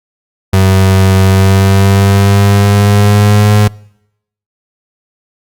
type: tone with pitch glide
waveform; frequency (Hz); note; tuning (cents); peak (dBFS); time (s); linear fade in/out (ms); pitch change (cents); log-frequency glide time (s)
35% pulse; 95.3 to 104.53; G2 to G#2; -48 to +12; -3; 0.53-3.68; 5; +160; 1.23-3.51
effects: noise-tail reverb RT60 0.8 s tail -25 dB re dry + Opus 48 kbps